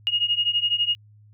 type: beating tone pair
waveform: sine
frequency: 2858 / 2870 Hz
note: F7 / F7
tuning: +39 / +47 cents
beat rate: 12 Hz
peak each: -24 / -22 dBFS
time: 0.07-0.95 s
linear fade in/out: 0 ms
effects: added 105 Hz sine -49 dBFS peak until 1.33 s